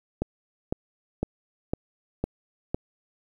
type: click train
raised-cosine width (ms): 2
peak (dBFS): -12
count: 6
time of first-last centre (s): 0.22-2.745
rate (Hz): 1.98
effects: 9-bit